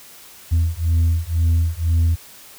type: beating tone pair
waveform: sine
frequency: 81.9 / 83.9 Hz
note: E2 / E2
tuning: -11 / +31 cents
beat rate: 2 Hz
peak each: -16 dBFS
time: 0.51-2.16 s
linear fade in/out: 20 ms
effects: tanh soft clip ceiling -12 dBFS + white hiss -43 dBFS RMS until 2.58 s